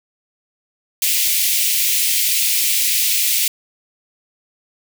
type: high-pass noise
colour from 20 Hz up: white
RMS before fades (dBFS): -17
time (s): 1.02-3.48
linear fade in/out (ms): 2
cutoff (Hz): 2100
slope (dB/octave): 48
effects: none